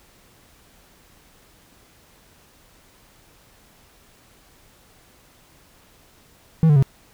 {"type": "tone with pitch steps", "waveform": "triangle", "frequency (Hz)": [161.3, 147.91, 135.64], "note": ["E3", "D3", "C#3"], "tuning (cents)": [-37, 13, -37], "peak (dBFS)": -9, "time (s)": [6.63, 6.825], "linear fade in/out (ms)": 0, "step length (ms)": 65, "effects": ["pink hiss -54 dBFS RMS until 7.13 s"]}